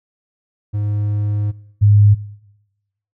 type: tone pair in turn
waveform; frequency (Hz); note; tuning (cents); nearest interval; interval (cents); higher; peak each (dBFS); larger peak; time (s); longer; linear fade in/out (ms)
triangle / sine; 103.83 / 103.3; G#2 / G#2; 0 / -9; unison; 9; first; -15 / -7; second; 0.73-1.52 / 1.81-2.15; first; 20
effects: noise-tail reverb RT60 1.0 s tail -22 dB re dry